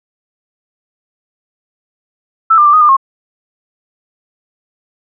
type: tone with pitch steps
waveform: sine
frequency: 1320 / 1196 / 1176 / 1246 / 1202 / 1078 Hz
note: E6 / D6 / D6 / D#6 / D6 / C#6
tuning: +2 / +31 / +2 / +2 / +40 / -49 cents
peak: -4 dBFS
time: 2.5-2.968 s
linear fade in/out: 10 ms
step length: 78 ms
effects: none